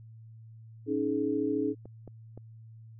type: chord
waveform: sine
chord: C# suspended second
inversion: none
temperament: equal with one note detuned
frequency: 277.2 / 311.1 / 423.8 Hz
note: C#4 / D#4 / G#4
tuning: 0 / 0 / +35 cents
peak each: -31 dBFS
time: 0.86-1.75 s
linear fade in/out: 50 ms
type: clicks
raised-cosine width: 2 ms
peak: -32 dBFS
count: 3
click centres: 1.856 / 2.077 / 2.376 s
effects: added 112 Hz sine -47 dBFS peak until 2.99 s